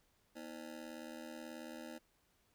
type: ring-modulated tone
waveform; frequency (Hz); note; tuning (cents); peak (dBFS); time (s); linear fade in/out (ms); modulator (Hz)
25% pulse; 280.7; C#4; +22; -40; 0.35-1.99; 20; 39.2
effects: pink hiss -75 dBFS RMS until 2.54 s